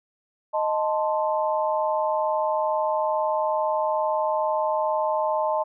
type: chord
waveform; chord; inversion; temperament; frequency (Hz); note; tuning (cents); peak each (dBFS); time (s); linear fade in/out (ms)
sine; A diminished; second; equal; 622.3 / 880 / 1046.5; Eb5 / A5 / C6; 0 / 0 / 0; -24 / -25 / -29; 0.53-5.64; 20
effects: none